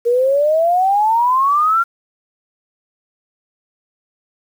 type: exponential sweep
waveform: sine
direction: up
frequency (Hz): 466.2 to 1396.9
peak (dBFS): -11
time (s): 0.05-1.84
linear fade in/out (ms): 20
effects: 7-bit